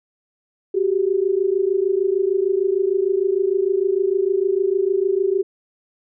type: tone pair together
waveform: sine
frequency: 372.4 / 399 Hz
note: F#4 / G4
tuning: +11 / +31 cents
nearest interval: minor second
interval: 120 cents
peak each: -19 dBFS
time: 0.74-5.43 s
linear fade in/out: 10 ms
effects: none